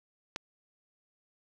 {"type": "click", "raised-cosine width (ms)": 0.2, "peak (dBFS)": -17, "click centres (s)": 0.361, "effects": []}